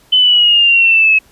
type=exponential sweep; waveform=sine; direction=down; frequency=3042 to 2569 Hz; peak=-6 dBFS; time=0.12-1.19 s; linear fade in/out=10 ms; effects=pink hiss -49 dBFS RMS until 1.31 s + resampled to 32000 Hz